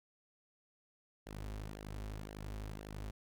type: tone with flanger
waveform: sawtooth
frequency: 51.91 Hz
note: G#1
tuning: in tune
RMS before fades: -45 dBFS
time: 1.26-3.11 s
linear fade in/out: 10 ms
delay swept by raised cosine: 0.81 to 6.71 ms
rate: 1.9 Hz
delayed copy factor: -0.65
effects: none